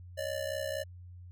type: ring-modulated tone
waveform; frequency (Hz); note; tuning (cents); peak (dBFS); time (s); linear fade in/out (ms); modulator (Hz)
square; 587.3; D5; 0; -31; 0.17-0.84; 20; 32.1
effects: added 89 Hz sine -46 dBFS peak until 1.31 s